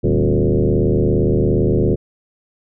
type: tone with frequency modulation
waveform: sine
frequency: 130.81 Hz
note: C3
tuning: in tune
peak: -12 dBFS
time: 0.03-1.96 s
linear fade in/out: 20 ms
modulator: 77.4 Hz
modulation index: 4.5
effects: none